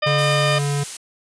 harmonic tone, 607 Hz, D#5, 43 cents flat, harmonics 1 / 2 / 3 / 4 / 5 / 6 / 8, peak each -21 / -24 / -26 / -27 / -28 / -29 / -30 dBFS, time 0.02-0.59 s, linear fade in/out 10 ms
square tone, 143.1 Hz, D3, 45 cents flat, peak -20 dBFS, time 0.06-0.84 s, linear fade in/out 10 ms
blue noise, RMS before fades -28 dBFS, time 0.18-0.97 s, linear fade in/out 5 ms
effects resampled to 22050 Hz

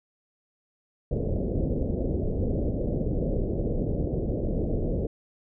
pink low-pass noise, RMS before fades -27 dBFS, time 1.11-5.07 s, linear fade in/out 5 ms, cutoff 580 Hz, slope 48 dB/octave, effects none

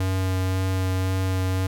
square tone with vibrato, 93.8 Hz, F#2, 24 cents sharp, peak -22 dBFS, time 0-1.67 s, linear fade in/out 5 ms, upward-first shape sine, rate 1.9 Hz, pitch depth 10 cents each way, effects none

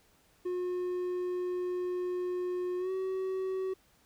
triangle tone with pitch glide, 360 to 377.9 Hz, F#4 to F#4, -47 to +37 cents, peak -29 dBFS, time 0.45-3.74 s, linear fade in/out 10 ms, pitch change +84 cents, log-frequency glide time 2.78-2.91 s, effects pink hiss -66 dBFS RMS until 4.05 s

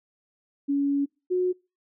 sine tone pair in turn, 281.5 / 364.3 Hz, C#4 / F#4, +27 / -27 cents, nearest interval major third, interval 446 cents, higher second, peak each -21 dBFS, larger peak neither, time 0.68-1.06 / 1.3-1.53 s, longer first, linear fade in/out 20 ms, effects noise-tail reverb RT60 0.3 s tail -26 dB re dry

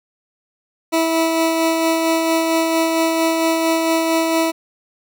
20% pulse tone with tremolo, 326.4 Hz, E4, 17 cents flat, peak -9 dBFS, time 0.92-4.52 s, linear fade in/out 20 ms, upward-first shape sine, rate 4.4 Hz, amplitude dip 30%, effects none

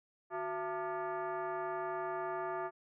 sine tone with frequency modulation, 151.1 Hz, D3, 50 cents sharp, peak -35 dBFS, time 0.3-2.71 s, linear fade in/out 50 ms, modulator 521 Hz, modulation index 2.3, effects none

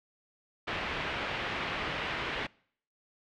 white low-pass noise, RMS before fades -35 dBFS, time 0.67-2.47 s, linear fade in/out 10 ms, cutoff 2900 Hz, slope 24 dB/octave, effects noise-tail reverb RT60 0.6 s tail -25 dB re dry

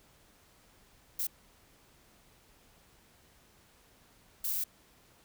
violet noise bursts at uneven times, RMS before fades -33 dBFS, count 2, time 1.19-1.27 / 4.44-4.64 s, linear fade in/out 5 ms, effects pink hiss -63 dBFS RMS until 5.24 s

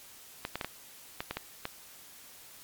clicks, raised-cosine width 0.3 ms, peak -17 dBFS, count 8, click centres 0.451 / 0.556 / 0.612 / 0.646 / 1.205 / 1.31 / 1.37 / 1.654 s, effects white hiss -52 dBFS RMS until 2.63 s + MP3 96 kbps

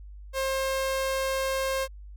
sawtooth tone, 533 Hz, C5, 32 cents sharp, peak -22 dBFS, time 0.33-1.88 s, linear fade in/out 50 ms, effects added 50 Hz sine -41 dBFS peak until 2.16 s

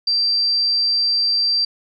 sine tone, 4699 Hz, D8, in tune, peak -15 dBFS, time 0.07-1.65 s, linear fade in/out 5 ms, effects none

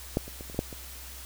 clicks, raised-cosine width 2 ms, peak -11 / -29 / -28 / -30 / -28 / -12 / -27 dBFS, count 7, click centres 0.171 / 0.28 / 0.409 / 0.499 / 0.546 / 0.591 / 0.728 s, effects added 64 Hz sine -45 dBFS peak until 1.25 s + white hiss -45 dBFS RMS until 1.25 s

